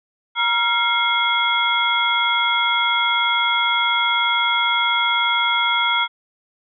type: tone cluster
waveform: sine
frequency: 946 / 1381 / 2145 / 3333 Hz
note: A#5 / F6 / C7 / G#7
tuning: +25 / -20 / +42 / +5 cents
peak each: -22 / -21 / -22 / -21 dBFS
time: 0.35-6.08 s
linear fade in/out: 50 ms
effects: none